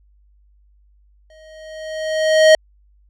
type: tone with exponential growth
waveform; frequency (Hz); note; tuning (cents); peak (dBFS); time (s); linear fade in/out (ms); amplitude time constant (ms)
square; 628; D#5; +16; -6; 1.3-2.55; 2; 270
effects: added 50 Hz sine -51 dBFS peak until 3.09 s + low-pass 6000 Hz 12 dB/octave